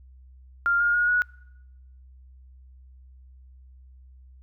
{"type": "tone with pitch steps", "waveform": "sine", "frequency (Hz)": [1396.9, 1418, 1439.5, 1461.3], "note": ["F6", "F6", "F#6", "F#6"], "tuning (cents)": [0, 26, -48, -22], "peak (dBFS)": -19, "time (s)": [0.66, 1.22], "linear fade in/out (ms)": 0, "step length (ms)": 140, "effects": ["noise-tail reverb RT60 0.9 s tail -26 dB re dry", "added 64 Hz sine -47 dBFS peak until 4.42 s"]}